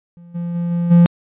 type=tone with level steps; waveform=triangle; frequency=172.2 Hz; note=F3; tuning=24 cents flat; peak=-36 / -19 / -16 / -14 / -4 dBFS; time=0.17-1.06 s; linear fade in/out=0 ms; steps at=0.34 / 0.54 / 0.7 / 0.9 s; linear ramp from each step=20 ms; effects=resampled to 8000 Hz